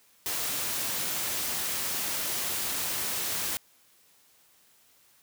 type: noise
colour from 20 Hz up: white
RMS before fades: -31 dBFS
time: 0.26-3.57 s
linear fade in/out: 0 ms
effects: white hiss -62 dBFS RMS until 5.22 s + high-pass 60 Hz 12 dB/octave